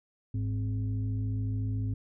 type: tone with frequency modulation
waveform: sine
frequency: 105.5 Hz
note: G#2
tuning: 28 cents sharp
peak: -28 dBFS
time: 0.34-1.94 s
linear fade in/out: 5 ms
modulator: 157 Hz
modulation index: 0.59
effects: none